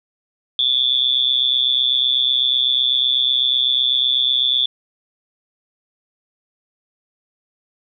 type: tone with amplitude modulation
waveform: sine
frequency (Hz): 3467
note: A7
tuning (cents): -26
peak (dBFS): -10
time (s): 0.59-4.66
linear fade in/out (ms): 2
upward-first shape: sine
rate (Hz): 128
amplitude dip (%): 100
effects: none